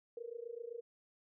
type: tone with amplitude modulation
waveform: sine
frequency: 469.5 Hz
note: A#4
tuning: 12 cents sharp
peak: -39 dBFS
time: 0.17-0.81 s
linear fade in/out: 2 ms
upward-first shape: sine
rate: 27.8 Hz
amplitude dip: 90%
effects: none